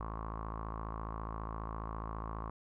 sawtooth tone with low-pass filter, 54.7 Hz, A1, 9 cents flat, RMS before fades -41 dBFS, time 0-2.5 s, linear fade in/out 5 ms, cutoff 1100 Hz, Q 8.4, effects none

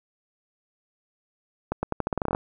accelerating click train, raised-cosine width 1 ms, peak -11 dBFS, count 13, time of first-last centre 1.72-2.349 s, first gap 110 ms, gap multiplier 0.85, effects none

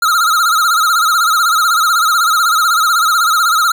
square tone with vibrato, 1330 Hz, E6, 15 cents sharp, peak -10 dBFS, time 0.02-3.72 s, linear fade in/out 5 ms, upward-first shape sine, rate 16 Hz, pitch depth 110 cents each way, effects none

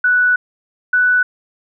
sine tone pair in turn, 1480 / 1486.8 Hz, F#6 / F#6, 0 / +8 cents, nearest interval unison, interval 8 cents, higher second, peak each -10 dBFS, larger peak neither, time 0.04-0.36 / 0.93-1.23 s, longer first, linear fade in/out 5 ms, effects none

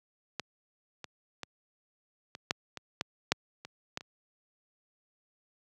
clicks, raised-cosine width 0.2 ms, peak -16 / -23 / -20 / -24 / -10 / -22 / -13 / -6 / -25 / -16 / -29 dBFS, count 11, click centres 0.397 / 1.043 / 1.433 / 2.351 / 2.509 / 2.773 / 3.011 / 3.32 / 3.65 / 3.974 / 4.009 s, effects high-pass 100 Hz 12 dB/octave

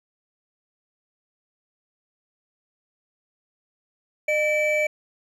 triangle tone pair together, 607.1 / 2312 Hz, D#5 / D7, -43 / -28 cents, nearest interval octave + major seventh, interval 2315 cents, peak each -20 / -21 dBFS, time 4.28-4.87 s, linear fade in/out 5 ms, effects none

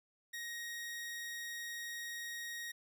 sawtooth tone, 1879 Hz, A#6, 13 cents sharp, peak -38 dBFS, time 0.33-2.72 s, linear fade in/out 10 ms, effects none

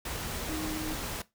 sine tone in noise, 311.6 Hz, D#4, 3 cents sharp, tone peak -35 dBFS, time 0.49-0.94 s, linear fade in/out 5 ms, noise pink, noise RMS -36 dBFS, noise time 0.05-1.22 s, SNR -2 dB, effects noise-tail reverb RT60 0.2 s tail -18 dB re dry

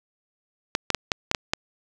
clicks, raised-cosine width 0.2 ms, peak -4 dBFS, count 7, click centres 0.751 / 0.903 / 0.947 / 1.118 / 1.314 / 1.348 / 1.535 s, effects none

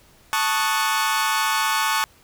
sawtooth chord, D# half-diminished seventh, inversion second, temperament equal, 880 / 1108.7 / 1244.5 / 1480 Hz, A5 / C#6 / D#6 / F#6, 0 / 0 / 0 / 0 cents, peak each -20 / -20 / -24 / -23 dBFS, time 0.33-2.04 s, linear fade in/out 0 ms, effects pink hiss -54 dBFS RMS until 2.23 s

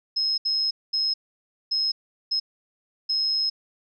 sine tone bursts at uneven times, 5150 Hz, E8, 41 cents flat, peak -21 dBFS, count 6, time 0.16-0.38 / 0.45-0.71 / 0.93-1.14 / 1.71-1.92 / 2.31-2.4 / 3.09-3.5 s, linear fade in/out 10 ms, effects none

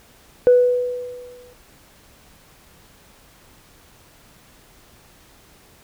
sine tone with exponential decay, 493.8 Hz, B4, in tune, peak -6 dBFS, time 0.47-1.53 s, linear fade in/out 0 ms, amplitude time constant 230 ms, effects tanh soft clip ceiling -5 dBFS + pink hiss -51 dBFS RMS until 5.83 s

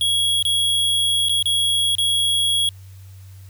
square tone with dropouts, 3322 Hz, G#7, in tune, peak -17 dBFS, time 0.01-2.69 s, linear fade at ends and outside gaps 1 ms, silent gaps 0.426-0.451 / 1.286-1.294 / 1.426-1.457 / 1.952-1.983 s, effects added 95 Hz sine -38 dBFS peak until 3.49 s + white hiss -54 dBFS RMS until 3.49 s

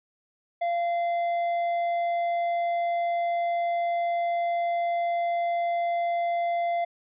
sine tone with tanh clipping, 689 Hz, F5, 24 cents flat, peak -25 dBFS, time 0.61-6.85 s, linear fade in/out 10 ms, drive 7 dB, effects resampled to 8000 Hz

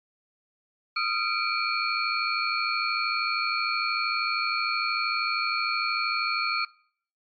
sine tone cluster, 1249 / 1368 / 2314 / 2407 / 4344 Hz, D#6 / F6 / D7 / D7 / C#8, +6 / -36 / -26 / +42 / -36 cents, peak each -31 dBFS, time 0.96-6.65 s, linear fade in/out 5 ms, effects noise-tail reverb RT60 0.6 s tail -25 dB re dry + AAC 48 kbps

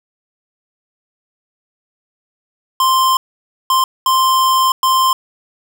square tone bursts at uneven times, 1046.5 Hz, C6, in tune, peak -11 dBFS, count 4, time 2.8-3.17 / 3.7-3.84 / 4.06-4.72 / 4.83-5.13 s, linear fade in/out 2 ms, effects none

